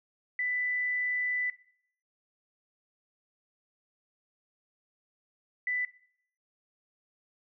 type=tone bursts at uneven times; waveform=sine; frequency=1989 Hz; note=B6; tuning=12 cents sharp; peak=-28 dBFS; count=2; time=0.39-1.5 / 5.67-5.85 s; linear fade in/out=2 ms; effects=noise-tail reverb RT60 0.6 s tail -18 dB re dry